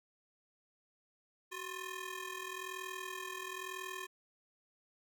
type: ring-modulated tone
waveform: 15% pulse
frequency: 711 Hz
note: F5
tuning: 31 cents sharp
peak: -32 dBFS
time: 1.51-4.07 s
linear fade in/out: 20 ms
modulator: 335 Hz
effects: none